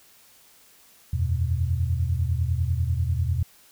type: chord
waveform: sine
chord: E suspended second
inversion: none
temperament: equal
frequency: 82.41 / 92.5 / 123.47 Hz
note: E2 / F#2 / B2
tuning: 0 / 0 / 0 cents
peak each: -24 / -27 / -27 dBFS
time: 1.13-3.43 s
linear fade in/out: 5 ms
effects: white hiss -55 dBFS RMS until 3.71 s